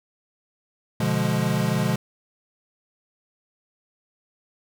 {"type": "chord", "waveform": "square", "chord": "B diminished seventh", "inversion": "none", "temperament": "equal with one note detuned", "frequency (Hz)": [123.47, 146.83, 174.61, 209.5], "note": ["B2", "D3", "F3", "Ab3"], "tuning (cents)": [0, 0, 0, 15], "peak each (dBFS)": -27, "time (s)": [1, 1.96], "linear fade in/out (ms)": 5, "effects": []}